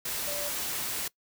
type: tone in noise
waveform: sine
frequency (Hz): 583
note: D5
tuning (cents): -13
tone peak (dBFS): -36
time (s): 0.27-0.49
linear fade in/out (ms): 5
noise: white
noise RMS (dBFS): -33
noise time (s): 0.05-1.08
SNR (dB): -6
effects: noise-tail reverb RT60 0.1 s tail -22 dB re dry